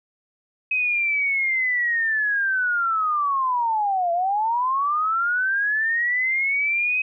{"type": "linear two-way sweep", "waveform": "sine", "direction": "down then up", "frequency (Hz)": [2541, 673, 2541], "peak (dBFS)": -19, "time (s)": [0.71, 7.02], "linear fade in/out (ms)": 5, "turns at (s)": 4.12, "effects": []}